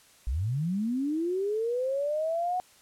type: linear sweep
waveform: sine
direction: up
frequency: 51.91 to 740 Hz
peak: -26 dBFS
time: 0.27-2.6 s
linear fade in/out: 0 ms
effects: white hiss -58 dBFS RMS until 2.81 s + low-pass 11000 Hz 12 dB/octave